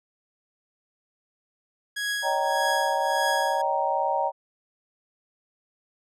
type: tone with tremolo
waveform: sawtooth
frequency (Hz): 1661.2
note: G#6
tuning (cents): 0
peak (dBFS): -21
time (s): 1.96-3.62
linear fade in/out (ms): 10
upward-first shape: triangle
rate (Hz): 1.7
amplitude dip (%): 80
type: chord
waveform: sine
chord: Eb dominant seventh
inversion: third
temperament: just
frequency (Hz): 560 / 622.3 / 777.8 / 933.4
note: Db5 / Eb5 / G5 / Bb5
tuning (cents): +18 / 0 / -14 / +2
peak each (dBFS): -29 / -30 / -27 / -26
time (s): 2.22-4.32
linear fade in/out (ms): 50
effects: low-pass 11000 Hz 12 dB/octave